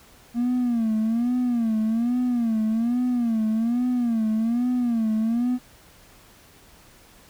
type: tone with vibrato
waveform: triangle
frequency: 233.1 Hz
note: A#3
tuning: in tune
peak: -17 dBFS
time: 0.34-5.59 s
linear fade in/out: 50 ms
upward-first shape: sine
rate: 1.2 Hz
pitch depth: 120 cents each way
effects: tanh soft clip ceiling -15 dBFS + pink hiss -52 dBFS RMS until 7.29 s